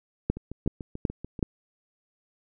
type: two click trains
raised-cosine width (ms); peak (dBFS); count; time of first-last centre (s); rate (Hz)
3; -23 / -10; 8 / 4; 0.37-1.392 / 0.3-1.428; 6.85 / 2.66
effects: none